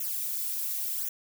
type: noise with flanger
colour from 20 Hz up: violet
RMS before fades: -32 dBFS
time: 0-1.09 s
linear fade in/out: 5 ms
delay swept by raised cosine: 0.22 to 3.62 ms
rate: 0.92 Hz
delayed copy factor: -0.85
effects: none